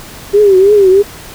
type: tone with vibrato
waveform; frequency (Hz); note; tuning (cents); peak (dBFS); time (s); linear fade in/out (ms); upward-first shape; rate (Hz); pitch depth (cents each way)
sine; 395.6; G4; +16; -3; 0.33-1.03; 20; triangle; 3.1; 130
effects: pink hiss -31 dBFS RMS until 1.34 s